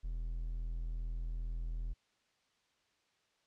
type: tone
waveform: triangle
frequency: 41.2 Hz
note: E1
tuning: in tune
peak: -34 dBFS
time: 0.03-1.94 s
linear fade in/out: 20 ms
effects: white hiss -75 dBFS RMS until 3.46 s + low-pass 5000 Hz 12 dB/octave